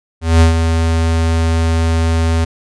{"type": "tone with ADSR envelope", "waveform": "square", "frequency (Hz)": 82, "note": "E2", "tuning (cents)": -9, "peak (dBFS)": -5, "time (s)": [0.21, 2.45], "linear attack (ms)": 200, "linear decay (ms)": 120, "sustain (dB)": -7, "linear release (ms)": 11, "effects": ["resampled to 22050 Hz"]}